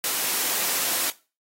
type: high-pass noise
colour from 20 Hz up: white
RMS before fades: -25 dBFS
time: 0.04-1.1 s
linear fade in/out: 0 ms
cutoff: 230 Hz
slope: 12 dB/octave
effects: noise-tail reverb RT60 0.3 s tail -18 dB re dry + AAC 48 kbps